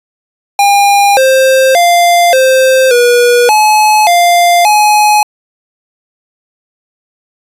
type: tone with pitch steps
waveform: square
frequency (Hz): 806 / 527 / 695 / 523 / 483.8 / 854 / 697 / 842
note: G5 / C5 / F5 / C5 / B4 / G#5 / F5 / G#5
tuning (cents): +48 / +12 / -9 / -1 / -36 / +48 / -4 / +24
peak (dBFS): -5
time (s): 0.59-5.23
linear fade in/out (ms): 2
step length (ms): 580
effects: resampled to 32000 Hz